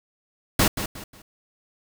pink noise with echo, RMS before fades -18 dBFS, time 0.59-0.68 s, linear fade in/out 5 ms, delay 180 ms, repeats 3, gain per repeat -10 dB, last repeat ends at 1.22 s, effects none

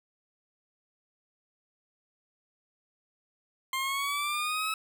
20% pulse exponential sweep, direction up, 1052 to 1300 Hz, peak -24 dBFS, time 3.73-4.74 s, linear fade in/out 2 ms, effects none

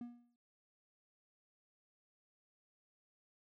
triangle tone with exponential decay, 240 Hz, B3, 49 cents flat, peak -39 dBFS, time 0.01-0.36 s, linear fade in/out 2 ms, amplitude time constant 75 ms, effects none

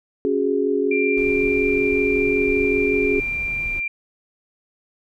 sine chord, C# suspended fourth, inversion none, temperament equal, 277.2 / 370 / 415.3 Hz, C#4 / F#4 / G#4, 0 / 0 / 0 cents, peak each -23 / -23 / -20 dBFS, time 0.25-3.2 s, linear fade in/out 0 ms
sine tone, 2373 Hz, D7, 17 cents sharp, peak -22 dBFS, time 0.91-3.88 s, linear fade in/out 5 ms
brown noise, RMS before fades -34 dBFS, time 1.17-3.8 s, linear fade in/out 5 ms
effects none

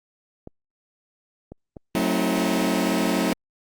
clicks, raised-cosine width 2 ms, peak -24 dBFS, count 4, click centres 0.474 / 1.52 / 1.768 / 1.994 s
sawtooth chord, F# diminished seventh, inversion none, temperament just, 185 / 222 / 266.4 / 319.7 Hz, F#3 / A3 / C4 / Eb4, 0 / +16 / +31 / +47 cents, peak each -22 dBFS, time 1.95-3.33 s, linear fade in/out 0 ms
effects Opus 48 kbps

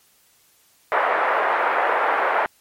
pink band-pass noise, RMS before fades -20 dBFS, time 0.92-2.46 s, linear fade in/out 0 ms, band 540 to 1800 Hz, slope 24 dB/octave, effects white hiss -58 dBFS RMS until 2.6 s + MP3 64 kbps

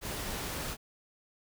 pink noise, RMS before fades -37 dBFS, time 0.01-0.77 s, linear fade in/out 50 ms, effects none

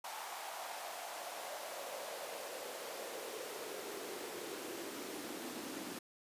pink noise with high-pass filter sweep, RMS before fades -45 dBFS, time 0.04-5.99 s, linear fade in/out 5 ms, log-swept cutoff 840 to 270 Hz, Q 3.2, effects resampled to 32000 Hz

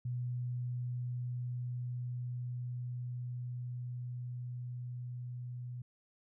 sine tone with level ramp, 123.2 Hz, B2, 4 cents flat, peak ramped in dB -34 to -40 dBFS, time 0.05-5.82 s, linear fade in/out 5 ms, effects none

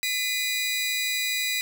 sawtooth tone cluster, 2015 / 2439 / 3918 Hz, B6 / D#7 / B7, +34 / -35 / -15 cents, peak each -26 dBFS, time 0.03-1.61 s, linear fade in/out 0 ms, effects none

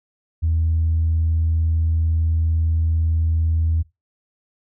sine tone, 81.1 Hz, E2, 28 cents flat, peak -15 dBFS, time 0.42-3.83 s, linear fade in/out 20 ms, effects noise-tail reverb RT60 0.2 s tail -20 dB re dry + tanh soft clip ceiling -12 dBFS

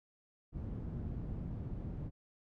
white low-pass noise, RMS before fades -41 dBFS, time 0.52-2.11 s, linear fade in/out 50 ms, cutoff 140 Hz, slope 12 dB/octave, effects none

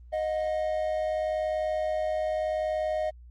triangle tone pair together, 622.3 / 723.1 Hz, D#5 / F#5, 0 / -40 cents, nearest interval minor third, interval 260 cents, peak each -25 / -31 dBFS, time 0.12-3.11 s, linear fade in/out 20 ms, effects added 60 Hz sine -46 dBFS peak until 3.3 s + Opus 24 kbps

